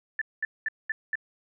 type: tone bursts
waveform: sine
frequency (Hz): 1760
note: A6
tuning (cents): 0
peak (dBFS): -25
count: 5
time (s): 0.19-1.155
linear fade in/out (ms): 2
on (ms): 25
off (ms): 210
effects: none